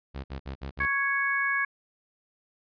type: tone bursts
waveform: sawtooth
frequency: 67.9 Hz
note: C#2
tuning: 35 cents flat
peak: -30 dBFS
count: 5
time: 0.14-0.868 s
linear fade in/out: 20 ms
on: 100 ms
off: 57 ms
type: harmonic tone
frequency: 554.4 Hz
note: C#5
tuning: in tune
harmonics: 2 / 3 / 4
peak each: -31 / -26 / -30 dBFS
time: 0.8-1.65 s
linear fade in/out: 5 ms
effects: resampled to 11025 Hz